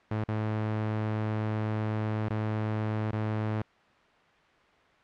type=tone with dropouts; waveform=sawtooth; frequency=108 Hz; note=A2; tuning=32 cents flat; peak=-24 dBFS; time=0.11-3.62 s; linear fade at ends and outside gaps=5 ms; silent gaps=0.241-0.284 / 2.287-2.303 / 3.114-3.129 s; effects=white hiss -60 dBFS RMS until 5.03 s + low-pass 2000 Hz 12 dB/octave